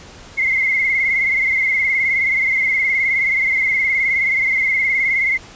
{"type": "tone with vibrato", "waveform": "sine", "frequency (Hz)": 2110, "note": "C7", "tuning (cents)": 14, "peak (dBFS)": -14, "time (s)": [0.37, 5.38], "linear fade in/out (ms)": 20, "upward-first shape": "sine", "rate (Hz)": 19, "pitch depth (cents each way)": 60, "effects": ["pink hiss -40 dBFS RMS until 5.55 s", "resampled to 16000 Hz"]}